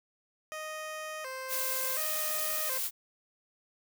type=tone with vibrato; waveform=15% pulse; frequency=570 Hz; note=C#5; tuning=48 cents sharp; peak=-31 dBFS; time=0.52-2.78 s; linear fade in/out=0 ms; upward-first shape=square; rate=0.69 Hz; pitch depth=150 cents each way
type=noise; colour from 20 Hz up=blue; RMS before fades=-33 dBFS; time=1.48-2.91 s; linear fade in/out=50 ms
effects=none